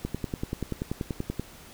click train, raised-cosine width 3 ms, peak -16 dBFS, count 15, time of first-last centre 0.05-1.396 s, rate 10.4 Hz, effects pink hiss -49 dBFS RMS until 1.73 s

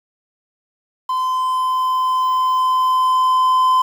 triangle tone with level ramp, 1026 Hz, C6, 34 cents flat, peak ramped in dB -15 to -9 dBFS, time 1.09-3.82 s, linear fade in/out 5 ms, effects 7-bit

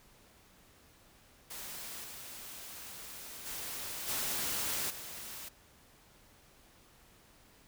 white noise with level steps, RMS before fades -44 / -47 / -41 / -35 / -45 dBFS, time 1.5-5.49 s, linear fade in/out 10 ms, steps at 2.03 / 3.45 / 4.07 / 4.89 s, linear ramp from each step 20 ms, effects pink hiss -62 dBFS RMS until 7.67 s

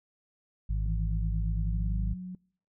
harmonic tone, 52 Hz, G#1, 3 cents sharp, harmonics 1 / 2 / 3, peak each -27 / -35 / -39 dBFS, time 0.69-2.14 s, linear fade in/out 10 ms
sine tone with pitch glide, 164.81 to 182.87 Hz, E3 to F#3, 0 to -20 cents, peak -36 dBFS, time 0.86-2.35 s, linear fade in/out 2 ms, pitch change +180 cents, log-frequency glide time 1.56-2.05 s
effects noise-tail reverb RT60 0.6 s tail -26 dB re dry

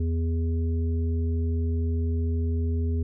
harmonic tone, 82.41 Hz, E2, in tune, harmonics 1 / 3 / 5, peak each -23 / -33 / -37 dBFS, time 0-3.03 s, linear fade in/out 5 ms, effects none

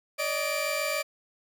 sawtooth tone cluster, 573 / 620 / 2351 Hz, D5 / D#5 / D7, -43 / -6 / +1 cents, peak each -28 dBFS, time 0.18-1.03 s, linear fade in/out 20 ms, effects none

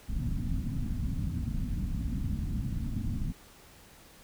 pink low-pass noise, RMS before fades -32 dBFS, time 0.08-3.33 s, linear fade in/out 20 ms, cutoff 260 Hz, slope 48 dB/octave, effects pink hiss -55 dBFS RMS until 4.23 s

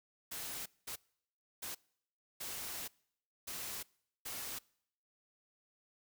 white noise bursts at uneven times, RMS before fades -43 dBFS, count 6, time 0.31-0.66 / 0.87-0.96 / 1.62-1.75 / 2.4-2.88 / 3.47-3.83 / 4.25-4.59 s, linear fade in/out 10 ms, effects noise-tail reverb RT60 0.7 s tail -25 dB re dry

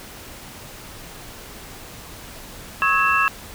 sine tone cluster, 1096 / 1290 / 1663 / 2679 Hz, C#6 / E6 / G#6 / E7, -20 / -38 / +2 / +27 cents, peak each -21 dBFS, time 2.82-3.28 s, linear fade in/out 0 ms, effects pink hiss -39 dBFS RMS until 3.54 s

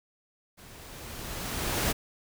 pink noise with level ramp, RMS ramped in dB -51 to -26 dBFS, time 0.57-1.93 s, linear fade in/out 20 ms, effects none

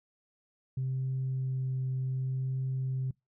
sine tone with vibrato, 130.81 Hz, C3, in tune, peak -28 dBFS, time 0.77-3.11 s, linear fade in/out 5 ms, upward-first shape triangle, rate 0.67 Hz, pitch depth 9 cents each way, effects noise-tail reverb RT60 0.2 s tail -26 dB re dry + tanh soft clip ceiling -26 dBFS

